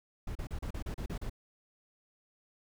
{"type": "noise bursts", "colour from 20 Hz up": "brown", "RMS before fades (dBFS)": -37, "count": 9, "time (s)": [0.27, 1.297], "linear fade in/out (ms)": 5, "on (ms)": 83, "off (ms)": 35, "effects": []}